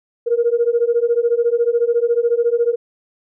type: beating tone pair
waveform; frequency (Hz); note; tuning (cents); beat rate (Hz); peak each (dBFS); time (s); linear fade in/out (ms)
sine; 465.3 / 479.3; A#4 / A#4; -3 / +48; 14; -16; 0.26-2.76; 20
effects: tanh soft clip ceiling -6 dBFS